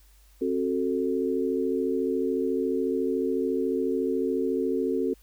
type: chord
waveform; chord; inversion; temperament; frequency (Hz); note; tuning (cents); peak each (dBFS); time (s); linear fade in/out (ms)
sine; F# diminished; second; just; 266.4 / 370 / 444; C4 / F#4 / A4; +31 / 0 / +16; -28; 0.41-5.14; 10
effects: added 50 Hz sine -54 dBFS peak until 5.22 s + white hiss -62 dBFS RMS until 5.22 s